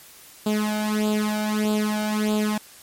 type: tone with flanger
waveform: sawtooth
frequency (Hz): 212.5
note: G#3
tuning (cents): +40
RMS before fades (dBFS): -23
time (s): 0.46-2.58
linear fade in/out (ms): 5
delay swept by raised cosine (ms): 0.25 to 1.35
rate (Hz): 1.6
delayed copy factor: +0.8
effects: white hiss -47 dBFS RMS until 2.82 s + MP3 64 kbps